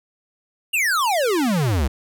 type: exponential sweep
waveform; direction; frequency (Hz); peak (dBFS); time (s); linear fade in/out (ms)
square; down; 2889 to 61.1; -18; 0.73-1.88; 10
effects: none